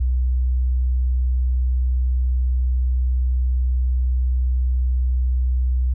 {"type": "tone", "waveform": "sine", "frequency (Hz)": 62.8, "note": "B1", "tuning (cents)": 30, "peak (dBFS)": -16, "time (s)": [0, 5.94], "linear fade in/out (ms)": 10, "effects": []}